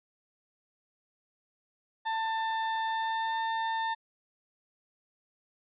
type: tone with pitch glide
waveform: 35% pulse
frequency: 892 to 899.2 Hz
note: A5 to A5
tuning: +23 to +37 cents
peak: -27 dBFS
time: 2.05-3.95 s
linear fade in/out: 20 ms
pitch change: +14 cents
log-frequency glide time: 2.85-3.41 s
effects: resampled to 8000 Hz